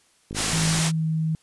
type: click train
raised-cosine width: 3 ms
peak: -21 dBFS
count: 26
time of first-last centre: 0.31-0.789 s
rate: 52.2 Hz
type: low-pass noise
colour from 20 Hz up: white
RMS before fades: -26 dBFS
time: 0.34-0.92 s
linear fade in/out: 50 ms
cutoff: 9700 Hz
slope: 24 dB/octave
type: tone with pitch glide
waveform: sine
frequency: 161.6 to 159.1 Hz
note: E3 to D#3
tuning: -34 to +39 cents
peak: -21 dBFS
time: 0.53-1.35 s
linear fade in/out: 0 ms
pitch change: -27 cents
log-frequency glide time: 0.83-1.05 s
effects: white hiss -61 dBFS RMS until 1.42 s + resampled to 24000 Hz